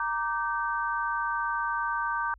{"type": "chord", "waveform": "sine", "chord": "G minor", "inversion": "first", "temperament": "equal with one note detuned", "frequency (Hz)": [932.3, 1174.7, 1546.4], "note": ["Bb5", "D6", "G6"], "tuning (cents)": [0, 0, -24], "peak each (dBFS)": -31, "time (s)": [0, 2.34], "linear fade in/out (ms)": 2, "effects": ["added 50 Hz sine -52 dBFS peak until 2.38 s"]}